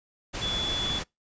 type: tone in noise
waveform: sine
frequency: 3436 Hz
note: A7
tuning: 42 cents flat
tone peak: -28 dBFS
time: 0.41-1 s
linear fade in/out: 20 ms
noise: pink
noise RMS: -33 dBFS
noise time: 0.33-1.04 s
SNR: +2 dB
effects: noise-tail reverb RT60 0.2 s tail -26 dB re dry + resampled to 16000 Hz